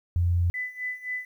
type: tone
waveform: sine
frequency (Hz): 87.1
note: F2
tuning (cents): -4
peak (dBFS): -20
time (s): 0.16-0.5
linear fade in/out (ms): 0
type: tone with tremolo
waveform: sine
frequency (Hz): 2000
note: B6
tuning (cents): +21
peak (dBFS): -27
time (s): 0.54-1.25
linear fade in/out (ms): 2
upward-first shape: sine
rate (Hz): 3.8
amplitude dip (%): 85
effects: 10-bit